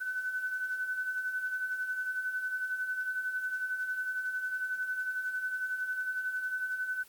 sine beating tone pair, 1500 / 1511 Hz, F#6 / F#6, +23 / +36 cents, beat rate 11 Hz, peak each -40 / -32 dBFS, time 0-7.04 s, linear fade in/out 20 ms, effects white hiss -57 dBFS RMS until 7.08 s + Opus 24 kbps

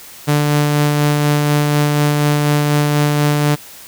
sawtooth tone with tremolo, 147.4 Hz, D3, 7 cents sharp, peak -7 dBFS, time 0.27-3.56 s, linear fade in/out 20 ms, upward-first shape sine, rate 4.1 Hz, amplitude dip 25%, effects white hiss -37 dBFS RMS until 3.87 s

